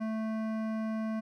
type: tone with hard clipping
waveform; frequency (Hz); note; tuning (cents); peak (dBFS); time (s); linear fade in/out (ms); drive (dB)
triangle; 220; A3; 0; -33; 0-1.21; 20; 18
effects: none